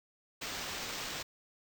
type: noise with sample-and-hold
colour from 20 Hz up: white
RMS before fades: -40 dBFS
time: 0.41-1.23 s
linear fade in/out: 10 ms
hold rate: 11025 Hz
effects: none

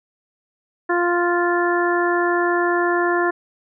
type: harmonic tone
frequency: 349.2 Hz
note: F4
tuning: in tune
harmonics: 1 / 2 / 3 / 4 / 5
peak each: -19 / -24 / -24 / -26 / -24 dBFS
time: 0.89-3.31 s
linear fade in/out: 10 ms
effects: none

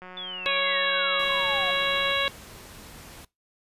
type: click train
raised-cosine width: 0.5 ms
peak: -28 dBFS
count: 385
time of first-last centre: 0.02-2.118 s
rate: 183 Hz
type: exponential sweep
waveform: sine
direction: down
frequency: 3527 to 697 Hz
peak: -33 dBFS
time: 0.17-1.71 s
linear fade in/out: 2 ms
type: harmonic tone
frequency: 554.4 Hz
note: C#5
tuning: in tune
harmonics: 1 / 2 / 3 / 4 / 5 / 6 / 7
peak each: -30 / -30 / -30 / -30 / -30 / -30 / -30 dBFS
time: 0.46-2.28 s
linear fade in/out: 0 ms
type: noise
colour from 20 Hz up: pink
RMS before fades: -45 dBFS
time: 1.19-3.25 s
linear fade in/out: 5 ms
effects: noise-tail reverb RT60 0.2 s tail -21 dB re dry + resampled to 32000 Hz

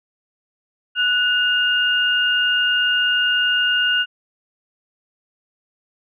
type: tone pair together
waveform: sine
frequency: 1476 / 2827 Hz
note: F#6 / F7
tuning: -5 / +20 cents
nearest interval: major seventh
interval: 1125 cents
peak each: -18 dBFS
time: 0.95-4.06 s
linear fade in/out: 50 ms
effects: none

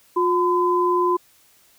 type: tone pair together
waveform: sine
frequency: 356.8 / 1015.3 Hz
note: F4 / B5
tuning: +37 / +48 cents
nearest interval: octave + tritone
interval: 1811 cents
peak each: -19 dBFS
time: 0.16-1.17 s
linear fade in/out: 10 ms
effects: white hiss -56 dBFS RMS until 1.78 s

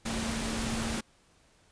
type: tone in noise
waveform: sine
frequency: 225.8 Hz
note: A3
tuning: 45 cents sharp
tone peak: -34 dBFS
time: 0.05-1.01 s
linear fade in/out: 10 ms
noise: pink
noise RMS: -34 dBFS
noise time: 0.05-1.01 s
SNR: -3 dB
effects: pink hiss -64 dBFS RMS until 1.71 s + resampled to 22050 Hz

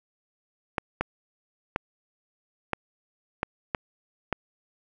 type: clicks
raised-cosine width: 0.5 ms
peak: -10 dBFS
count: 7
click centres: 0.782 / 1.01 / 1.761 / 2.733 / 3.431 / 3.748 / 4.327 s
effects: none

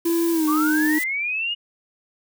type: noise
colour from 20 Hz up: blue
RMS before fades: -31 dBFS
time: 0.05-1.04 s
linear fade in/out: 5 ms
type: tone with pitch glide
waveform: triangle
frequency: 336.3 to 306.6 Hz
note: E4 to D#4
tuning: +35 to -25 cents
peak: -16 dBFS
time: 0.05-0.99 s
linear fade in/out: 10 ms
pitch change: -160 cents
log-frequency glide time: 0.32-0.46 s
type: linear sweep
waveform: sine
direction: up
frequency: 1100 to 2901 Hz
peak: -22 dBFS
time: 0.47-1.55 s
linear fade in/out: 20 ms
effects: none

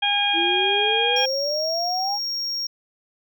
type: harmonic tone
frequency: 814 Hz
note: G#5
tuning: 35 cents flat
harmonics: 1 / 2 / 3 / 4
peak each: -24 / -29 / -25 / -21 dBFS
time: 0.02-1.26 s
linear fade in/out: 10 ms
type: exponential sweep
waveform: sine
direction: up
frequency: 326.6 to 830.6 Hz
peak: -24 dBFS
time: 0.33-2.19 s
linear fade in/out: 50 ms
type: tone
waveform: triangle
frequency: 5570 Hz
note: F8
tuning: 5 cents flat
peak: -23 dBFS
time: 1.16-2.67 s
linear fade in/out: 5 ms
effects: none

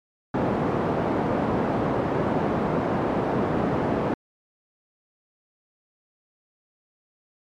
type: band-pass noise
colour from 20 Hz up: pink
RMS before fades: -24 dBFS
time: 0.34-4.14 s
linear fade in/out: 2 ms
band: 160 to 840 Hz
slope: 12 dB/octave
effects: MP3 96 kbps

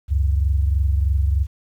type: tone pair together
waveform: sine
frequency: 69.3 / 92.5 Hz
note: C#2 / F#2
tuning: 0 / 0 cents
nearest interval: perfect fourth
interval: 500 cents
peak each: -16 / -23 dBFS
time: 0.08-1.47 s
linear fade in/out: 50 ms
effects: 9-bit

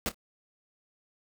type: noise with echo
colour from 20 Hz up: pink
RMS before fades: -30 dBFS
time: 0.06-0.09 s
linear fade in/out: 0 ms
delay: 27 ms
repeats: 2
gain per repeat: -15 dB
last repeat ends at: 0.144 s
effects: none

